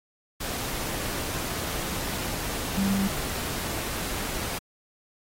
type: tone in noise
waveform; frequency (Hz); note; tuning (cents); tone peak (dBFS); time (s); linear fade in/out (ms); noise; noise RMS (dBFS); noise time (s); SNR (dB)
sine; 196; G3; 0; -22; 2.77-3.08; 10; pink; -32; 0.4-4.59; +7
effects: AAC 48 kbps